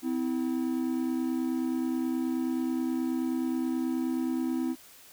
triangle tone pair together, 255.7 / 325.1 Hz, C4 / E4, -40 / -24 cents, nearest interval major third, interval 416 cents, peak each -27 / -29 dBFS, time 0.02-4.76 s, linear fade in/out 50 ms, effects white hiss -53 dBFS RMS until 5.12 s

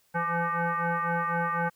sine tone with frequency modulation, 168 Hz, E3, 33 cents sharp, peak -25 dBFS, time 0.14-1.7 s, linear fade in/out 20 ms, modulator 340 Hz, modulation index 4.5, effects white hiss -67 dBFS RMS until 1.75 s

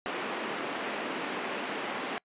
pink band-pass noise, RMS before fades -35 dBFS, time 0.06-2.18 s, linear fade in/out 0 ms, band 240 to 3100 Hz, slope 24 dB/octave, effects noise-tail reverb RT60 0.1 s tail -26 dB re dry + resampled to 8000 Hz

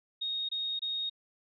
sine tone bursts, 3729 Hz, A#7, in tune, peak -31 dBFS, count 3, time 0.21-1.098 s, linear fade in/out 10 ms, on 280 ms, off 24 ms, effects none

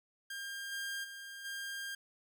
sawtooth tone with level steps, 1604 Hz, G6, 39 cents sharp, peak -37 / -34 / -42 / -36 dBFS, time 0.3-1.95 s, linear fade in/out 5 ms, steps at 0.71 / 1.03 / 1.44 s, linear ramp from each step 20 ms, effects none

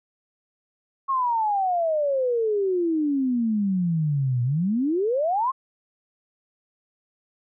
sine exponential two-way sweep, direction down then up, 1100 to 118.9 to 1100 Hz, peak -20 dBFS, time 1.08-5.52 s, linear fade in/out 20 ms, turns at 4.43 s, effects none

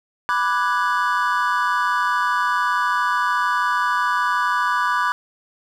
triangle chord, G# half-diminished seventh, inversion first, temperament equal, 987.8 / 1174.7 / 1480 / 1661.2 Hz, B5 / D6 / F#6 / G#6, 0 / 0 / 0 / 0 cents, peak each -20 / -20 / -22 / -25 dBFS, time 0.29-5.12 s, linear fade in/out 0 ms, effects none

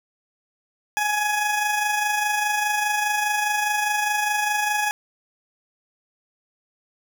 20% pulse tone with amplitude modulation, 838 Hz, G#5, 15 cents sharp, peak -14 dBFS, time 0.97-4.91 s, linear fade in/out 0 ms, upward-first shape sine, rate 24.9 Hz, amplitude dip 40%, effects none

